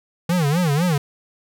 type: tone with vibrato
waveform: square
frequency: 159.9 Hz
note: D#3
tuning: 48 cents sharp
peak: -17 dBFS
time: 0.29-0.98 s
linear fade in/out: 5 ms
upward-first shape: sine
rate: 4 Hz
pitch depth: 230 cents each way
effects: none